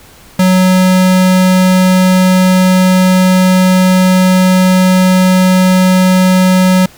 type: tone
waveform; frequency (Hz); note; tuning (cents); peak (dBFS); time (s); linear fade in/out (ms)
square; 185; F#3; 0; -6; 0.39-6.86; 5
effects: pink hiss -39 dBFS RMS until 6.97 s